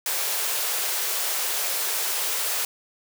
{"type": "high-pass noise", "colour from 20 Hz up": "white", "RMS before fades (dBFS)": -26, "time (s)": [0.06, 2.65], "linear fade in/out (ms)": 2, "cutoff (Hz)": 380, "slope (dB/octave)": 48, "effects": []}